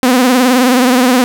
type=tone with vibrato; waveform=sawtooth; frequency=251.9 Hz; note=B3; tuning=34 cents sharp; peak=-3 dBFS; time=0.03-1.24 s; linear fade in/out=0 ms; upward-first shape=triangle; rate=19 Hz; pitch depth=96 cents each way; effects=7-bit